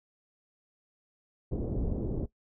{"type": "low-pass noise", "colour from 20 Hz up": "pink", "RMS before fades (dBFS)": -32, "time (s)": [1.51, 2.26], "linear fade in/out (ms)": 10, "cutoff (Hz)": 480, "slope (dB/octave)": 24, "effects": ["noise-tail reverb RT60 0.1 s tail -17 dB re dry"]}